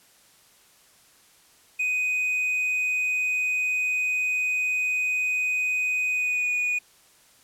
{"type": "tone with pitch glide", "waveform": "triangle", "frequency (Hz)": [2498, 2464], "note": ["D#7", "D#7"], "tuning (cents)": [6, -17], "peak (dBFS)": -21, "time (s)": [1.79, 6.79], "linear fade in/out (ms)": 10, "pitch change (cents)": -23, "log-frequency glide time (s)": [6.11, 6.51], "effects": ["white hiss -57 dBFS RMS until 7.43 s", "low-pass 12000 Hz 12 dB/octave"]}